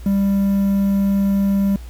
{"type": "tone with quantisation", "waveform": "triangle", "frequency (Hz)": 197.7, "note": "G3", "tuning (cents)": 15, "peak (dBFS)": -12, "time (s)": [0.06, 1.76], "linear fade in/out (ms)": 2, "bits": 7, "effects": ["added 60 Hz sine -31 dBFS peak until 1.89 s", "pink hiss -47 dBFS RMS until 1.89 s"]}